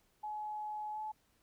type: tone with pitch glide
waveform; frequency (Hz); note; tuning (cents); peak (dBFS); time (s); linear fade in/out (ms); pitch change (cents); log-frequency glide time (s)
sine; 848 to 859.8; G#5 to A5; +36 to -40; -38; 0.23-1.12; 10; +24; 0.92-0.99
effects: pink hiss -73 dBFS RMS until 1.42 s